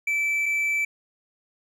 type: tone pair in turn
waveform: triangle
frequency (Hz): 2320 / 2320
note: D7 / D7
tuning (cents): -22 / -22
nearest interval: unison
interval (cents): 0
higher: neither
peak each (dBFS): -20 / -20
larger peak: neither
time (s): 0.07-0.46 / 0.46-0.85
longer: neither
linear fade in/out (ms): 5
effects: none